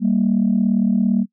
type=tone pair together; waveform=sine; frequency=195.46 / 233.1 Hz; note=G3 / A#3; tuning=-5 / 0 cents; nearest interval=minor third; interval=305 cents; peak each=-16 dBFS; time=0-1.26 s; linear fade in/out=50 ms; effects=noise-tail reverb RT60 0.1 s tail -25 dB re dry + tanh soft clip ceiling -8 dBFS